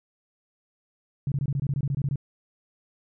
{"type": "tone bursts", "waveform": "sine", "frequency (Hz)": 138.59, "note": "C#3", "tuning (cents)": 0, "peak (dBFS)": -23, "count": 13, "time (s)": [1.27, 2.158], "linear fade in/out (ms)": 2, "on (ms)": 48, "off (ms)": 22, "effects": []}